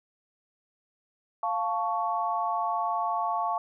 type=chord; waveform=sine; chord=F augmented; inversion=none; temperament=equal with one note detuned; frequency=698.5 / 880 / 1114.5 Hz; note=F5 / A5 / C#6; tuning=0 / 0 / +9 cents; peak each=-30 dBFS; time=1.43-3.58 s; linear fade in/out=2 ms; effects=none